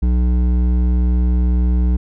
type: tone with hard clipping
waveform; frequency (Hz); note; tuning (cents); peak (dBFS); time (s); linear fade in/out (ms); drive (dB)
sine; 61; B1; -21; -14; 0.02-1.97; 10; 10
effects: none